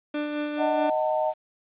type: tone with tremolo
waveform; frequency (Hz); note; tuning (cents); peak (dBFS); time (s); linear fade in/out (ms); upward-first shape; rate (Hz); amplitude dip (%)
30% pulse; 296.8; D4; +18; -23; 0.14-0.9; 5; sine; 4.7; 35
type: chord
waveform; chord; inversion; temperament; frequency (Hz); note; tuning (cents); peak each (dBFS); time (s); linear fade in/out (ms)
sine; D# diminished; none; just; 622.3 / 746.7 / 896; D#5 / F#5 / A5; 0 / +16 / +31; -24 / -29 / -28; 0.57-1.34; 50
effects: resampled to 8000 Hz + 9-bit